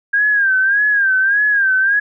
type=tone with vibrato; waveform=sine; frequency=1608 Hz; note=G6; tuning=44 cents sharp; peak=-11 dBFS; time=0.13-2 s; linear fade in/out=10 ms; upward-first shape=sine; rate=1.7 Hz; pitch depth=96 cents each way; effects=none